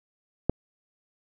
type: click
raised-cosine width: 2 ms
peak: -8 dBFS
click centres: 0.496 s
effects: none